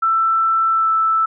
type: tone with pitch glide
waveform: sine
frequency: 1331 to 1319.5 Hz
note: E6 to E6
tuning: +16 to +1 cents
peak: -13 dBFS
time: 0.02-1.26 s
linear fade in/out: 10 ms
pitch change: -15 cents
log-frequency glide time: 0.71-0.9 s
effects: none